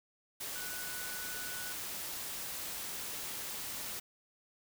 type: tone in noise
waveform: sine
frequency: 1480 Hz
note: F#6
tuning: in tune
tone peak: -45 dBFS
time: 0.55-1.73 s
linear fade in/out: 10 ms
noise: white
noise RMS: -41 dBFS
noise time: 0.4-4 s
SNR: -7 dB
effects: none